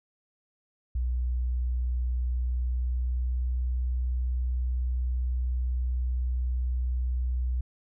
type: tone with pitch glide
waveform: sine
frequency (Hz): 61.5 to 62.14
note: B1 to B1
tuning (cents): -7 to +11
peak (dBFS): -25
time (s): 0.95-7.61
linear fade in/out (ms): 5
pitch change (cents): +18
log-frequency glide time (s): 2.3-3.61
effects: none